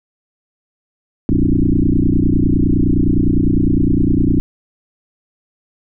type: tone with frequency modulation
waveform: sine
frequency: 143.6 Hz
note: D3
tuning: 39 cents flat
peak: -10 dBFS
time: 1.29-4.4 s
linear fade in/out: 0 ms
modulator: 29.8 Hz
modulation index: 6
effects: none